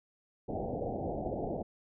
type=low-pass noise; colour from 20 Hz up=white; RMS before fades=-36 dBFS; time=0.48-1.63 s; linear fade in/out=10 ms; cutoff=790 Hz; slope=96 dB/octave; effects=none